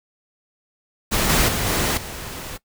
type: noise with level steps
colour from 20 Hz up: pink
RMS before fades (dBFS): -20 / -17 / -23 / -21 / -33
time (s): 1.11-2.58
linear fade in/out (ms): 20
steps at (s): 1.29 / 1.48 / 1.66 / 1.97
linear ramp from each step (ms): 5
effects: noise-tail reverb RT60 0.1 s tail -19 dB re dry